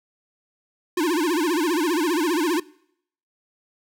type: tone with vibrato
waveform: square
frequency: 327.1 Hz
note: E4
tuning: 13 cents flat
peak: -20 dBFS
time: 0.97-2.6 s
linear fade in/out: 5 ms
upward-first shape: sine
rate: 15 Hz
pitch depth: 190 cents each way
effects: noise-tail reverb RT60 0.7 s tail -23 dB re dry